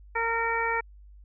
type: harmonic tone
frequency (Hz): 459.2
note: A#4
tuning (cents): -26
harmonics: 1 / 2 / 3 / 4 / 5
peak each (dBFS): -32 / -29 / -32 / -31 / -32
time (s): 0.15-0.81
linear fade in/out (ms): 10
effects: added 50 Hz sine -47 dBFS peak until 1.24 s